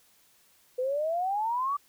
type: exponential sweep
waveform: sine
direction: up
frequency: 493.9 to 1174.7 Hz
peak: -26 dBFS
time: 0.78-1.77 s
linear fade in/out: 10 ms
effects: white hiss -63 dBFS RMS until 1.88 s